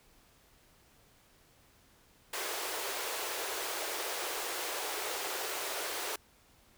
pink high-pass noise, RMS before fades -37 dBFS, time 2.33-6.16 s, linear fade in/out 5 ms, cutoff 360 Hz, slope 48 dB/octave, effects pink hiss -64 dBFS RMS until 6.77 s

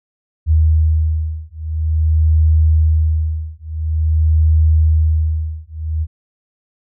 sine beating tone pair, 78.5 / 78.98 Hz, D#2 / D#2, +16 / +26 cents, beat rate 0.48 Hz, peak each -14 / -14 dBFS, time 0.46-6.07 s, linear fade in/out 50 ms, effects none

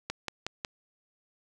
click train, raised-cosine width 0.2 ms, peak -15 dBFS, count 4, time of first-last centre 0.1-0.648 s, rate 5.47 Hz, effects none

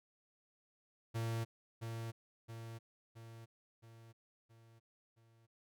45% pulse tone with echo, 114.2 Hz, A#2, 35 cents flat, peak -36 dBFS, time 1.14-1.45 s, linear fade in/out 20 ms, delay 670 ms, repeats 6, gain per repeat -5 dB, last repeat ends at 5.47 s, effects none

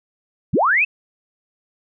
sine linear sweep, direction up, 78.3 to 2696 Hz, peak -13 dBFS, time 0.53-0.85 s, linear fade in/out 10 ms, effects none

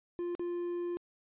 triangle tone with dropouts, 349.2 Hz, F4, in tune, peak -31 dBFS, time 0.19-0.97 s, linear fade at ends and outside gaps 0 ms, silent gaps 0.351-0.395 s, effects resampled to 8000 Hz

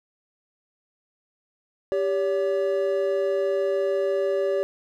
triangle tone pair together, 394.6 / 568.4 Hz, G4 / C#5, +11 / +43 cents, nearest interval tritone, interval 632 cents, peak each -22 dBFS, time 1.92-4.63 s, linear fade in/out 0 ms, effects none

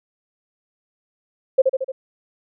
sine tone with echo, 527 Hz, C5, 12 cents sharp, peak -8 dBFS, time 1.58-1.62 s, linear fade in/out 10 ms, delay 75 ms, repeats 4, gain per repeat -4 dB, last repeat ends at 1.92 s, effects none

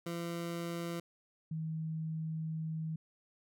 20% pulse / sine tone pair in turn, 170 / 159.31 Hz, F3 / D#3, -46 / +41 cents, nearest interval minor second, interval 113 cents, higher first, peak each -32 / -35 dBFS, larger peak first, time 0.06-1 / 1.51-2.96 s, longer second, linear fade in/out 5 ms, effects none

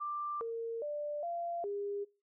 sine tone with pitch steps, 1182 / 459 / 590 / 687 / 405 Hz, D6 / A#4 / D5 / F5 / G#4, +11 / -27 / +8 / -29 / -43 cents, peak -35 dBFS, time 0-2.05 s, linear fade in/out 20 ms, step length 410 ms, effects noise-tail reverb RT60 0.3 s tail -22 dB re dry

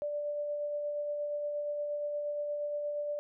sine tone with tremolo, 587.3 Hz, D5, in tune, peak -31 dBFS, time 0.02-3.19 s, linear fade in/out 0 ms, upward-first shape sine, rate 8.5 Hz, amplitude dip 25%, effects none

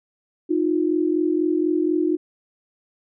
sine tone pair together, 311.1 / 355.2 Hz, D#4 / F4, 0 / +29 cents, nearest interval major second, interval 229 cents, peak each -20 / -21 dBFS, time 0.49-2.17 s, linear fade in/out 20 ms, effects none

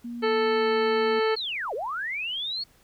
sine tone with pitch glide, 237.6 to 232.2 Hz, A#3 to A#3, +33 to -7 cents, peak -32 dBFS, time 0.04-1.2 s, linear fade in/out 10 ms, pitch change -40 cents, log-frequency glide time 0.58-0.66 s
harmonic tone, 440 Hz, A4, in tune, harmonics 1 / 2 / 3 / 4 / 5 / 6 / 7 / 9 / 10, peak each -22 / -31 / -31 / -34 / -35 / -42 / -38 / -43 / -40 dBFS, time 0.22-1.36 s, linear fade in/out 20 ms
sine linear two-way sweep, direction down then up, 4428 to 389.7 to 4428 Hz, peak -28 dBFS, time 1.36-2.64 s, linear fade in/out 10 ms, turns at 1.74 s
effects pink hiss -60 dBFS RMS until 2.83 s

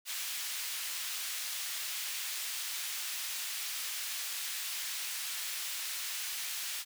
pink high-pass noise, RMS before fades -38 dBFS, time 0.05-6.85 s, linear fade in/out 50 ms, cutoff 2400 Hz, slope 12 dB/octave, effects none

